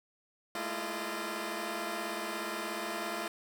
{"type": "tone cluster", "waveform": "10% pulse", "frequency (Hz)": [212.3, 229.4, 327.1, 343.7, 611], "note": ["G#3", "A#3", "E4", "F4", "D#5"], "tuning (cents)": [38, -28, -13, -28, -32], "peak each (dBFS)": [-34, -37, -36, -30, -34], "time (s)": [0.55, 3.28], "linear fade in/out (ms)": 2, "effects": []}